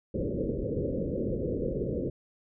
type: low-pass noise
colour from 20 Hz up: white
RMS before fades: -31 dBFS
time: 0.14-2.1 s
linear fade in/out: 5 ms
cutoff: 550 Hz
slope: 96 dB/octave
effects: none